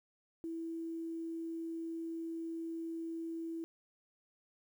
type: tone with quantisation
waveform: sine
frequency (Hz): 329.6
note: E4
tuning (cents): 0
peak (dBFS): -38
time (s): 0.44-3.64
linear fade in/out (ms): 0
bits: 11
effects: none